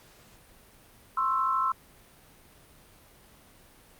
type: tone cluster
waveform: sine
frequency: 1046 / 1099 / 1323 Hz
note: C6 / C#6 / E6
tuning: -1 / -15 / +6 cents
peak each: -27 / -34 / -27 dBFS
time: 1.17-1.72 s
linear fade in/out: 5 ms
effects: pink hiss -56 dBFS RMS until 3.99 s + Opus 48 kbps